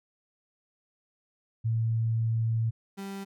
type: tone pair in turn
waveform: sine / 35% pulse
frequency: 113.3 / 196.4 Hz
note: A#2 / G3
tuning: -49 / +4 cents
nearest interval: minor seventh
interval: 953 cents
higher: second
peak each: -24 / -34 dBFS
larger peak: first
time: 1.64-2.71 / 2.97-3.25 s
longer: first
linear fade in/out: 20 ms
effects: none